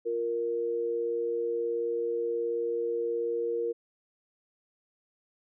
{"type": "tone pair together", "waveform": "sine", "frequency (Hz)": [348.6, 467.2], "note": ["F4", "A#4"], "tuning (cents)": [-3, 4], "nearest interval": "perfect fourth", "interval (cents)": 507, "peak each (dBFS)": [-35, -28], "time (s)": [0.05, 3.73], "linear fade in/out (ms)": 20, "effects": []}